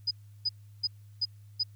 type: tone bursts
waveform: sine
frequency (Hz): 4978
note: D#8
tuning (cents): 0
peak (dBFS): -25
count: 5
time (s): 0.07-1.635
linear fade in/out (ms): 10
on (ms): 41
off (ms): 340
effects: added 103 Hz sine -49 dBFS peak until 1.75 s + white hiss -70 dBFS RMS until 1.75 s